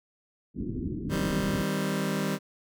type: low-pass noise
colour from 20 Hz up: white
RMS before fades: -33 dBFS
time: 0.54-1.65 s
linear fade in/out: 50 ms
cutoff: 340 Hz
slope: 48 dB/octave
type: chord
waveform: sawtooth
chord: C minor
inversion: first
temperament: just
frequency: 156.98 / 196.22 / 261.6 Hz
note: Eb3 / G3 / C4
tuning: +16 / +2 / 0 cents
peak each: -28 / -25 / -30 dBFS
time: 1.09-2.39 s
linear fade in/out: 50 ms
effects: none

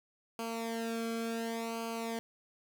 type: tone with flanger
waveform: sawtooth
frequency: 228.5 Hz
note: A#3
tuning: 34 cents flat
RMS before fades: -37 dBFS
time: 0.39-2.19 s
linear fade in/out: 0 ms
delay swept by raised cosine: 0.54 to 1.08 ms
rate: 0.69 Hz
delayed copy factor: -0.8
effects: none

